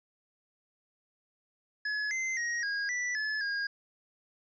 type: tone with pitch steps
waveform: square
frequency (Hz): 1698 / 2070 / 1885 / 1636 / 1968 / 1721 / 1628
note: G#6 / C7 / A#6 / G#6 / B6 / A6 / G#6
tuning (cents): +38 / -19 / +19 / -26 / -7 / -39 / -35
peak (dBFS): -31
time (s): 1.85-3.67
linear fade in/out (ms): 5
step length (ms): 260
effects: resampled to 16000 Hz + 11-bit